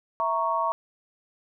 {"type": "chord", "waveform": "sine", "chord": "A# diminished", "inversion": "second", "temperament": "equal", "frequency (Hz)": [659.3, 932.3, 1108.7], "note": ["E5", "A#5", "C#6"], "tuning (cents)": [0, 0, 0], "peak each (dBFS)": [-29, -27, -26], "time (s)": [0.2, 0.72], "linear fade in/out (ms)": 0, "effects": []}